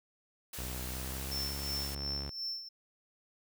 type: high-pass noise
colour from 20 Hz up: white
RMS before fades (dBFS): -43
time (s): 0.53-1.95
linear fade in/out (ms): 5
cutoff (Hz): 330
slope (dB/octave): 12
type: tone with pitch glide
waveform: sawtooth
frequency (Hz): 63 to 69.9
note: B1 to C#2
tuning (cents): +35 to +15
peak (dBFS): -35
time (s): 0.58-2.3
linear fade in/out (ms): 5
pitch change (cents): +180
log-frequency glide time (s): 0.86-1.5
type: tone with tremolo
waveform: triangle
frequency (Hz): 5370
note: E8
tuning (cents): +31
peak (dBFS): -33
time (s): 1.31-2.69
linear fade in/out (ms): 10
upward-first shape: sine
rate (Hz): 2.8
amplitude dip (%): 70
effects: none